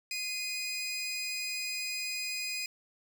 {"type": "tone pair together", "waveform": "20% pulse", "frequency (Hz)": [2068, 2477], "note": ["C7", "D#7"], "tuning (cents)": [-21, -8], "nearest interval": "minor third", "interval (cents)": 313, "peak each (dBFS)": [-39, -29], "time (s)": [0.11, 2.66], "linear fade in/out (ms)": 2, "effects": []}